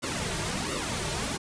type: noise with flanger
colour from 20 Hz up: pink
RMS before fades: -31 dBFS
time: 0.02-1.38 s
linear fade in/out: 20 ms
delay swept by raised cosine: 1.2 to 4 ms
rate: 1.4 Hz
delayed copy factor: -0.8
effects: resampled to 22050 Hz